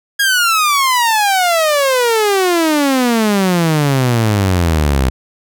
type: exponential sweep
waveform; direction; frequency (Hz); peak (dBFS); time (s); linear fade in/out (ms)
sawtooth; down; 1654 to 62.7; -7; 0.19-5.1; 10
effects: none